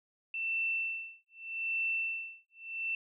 sine tone with tremolo, 2679 Hz, E7, 27 cents sharp, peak -29 dBFS, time 0.34-2.95 s, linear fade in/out 2 ms, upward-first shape sine, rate 0.82 Hz, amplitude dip 100%, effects none

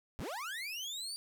30% pulse linear sweep, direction up, 33.42 to 4714 Hz, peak -36 dBFS, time 0.19-1.16 s, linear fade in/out 0 ms, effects 12-bit

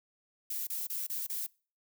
violet noise bursts, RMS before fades -36 dBFS, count 5, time 0.5-1.466 s, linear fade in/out 5 ms, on 170 ms, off 29 ms, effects noise-tail reverb RT60 0.4 s tail -25 dB re dry

